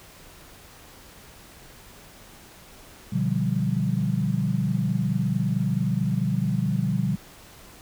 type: chord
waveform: sine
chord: G dominant seventh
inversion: first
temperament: just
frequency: 122.5 / 147 / 176.4 / 196 Hz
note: B2 / D3 / F3 / G3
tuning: -14 / +2 / +18 / 0 cents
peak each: -27 dBFS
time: 3.12-7.16 s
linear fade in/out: 10 ms
effects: pink hiss -48 dBFS RMS until 7.81 s